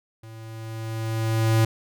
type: tone with level ramp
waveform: square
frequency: 111.9 Hz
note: A2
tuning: 30 cents sharp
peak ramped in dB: -41 to -16 dBFS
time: 0.23-1.65 s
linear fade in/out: 5 ms
effects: none